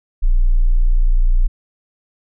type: tone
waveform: sine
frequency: 29.58 Hz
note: A#0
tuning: 26 cents sharp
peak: -9 dBFS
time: 0.22-1.48 s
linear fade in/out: 20 ms
effects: none